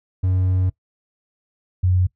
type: tone pair in turn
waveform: triangle / sine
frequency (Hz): 92.7 / 91.37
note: F#2 / F#2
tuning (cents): +4 / -21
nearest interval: unison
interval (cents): 25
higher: first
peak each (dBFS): -14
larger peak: neither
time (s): 0.23-0.7 / 1.83-2.07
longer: first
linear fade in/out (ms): 10
effects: noise-tail reverb RT60 0.1 s tail -20 dB re dry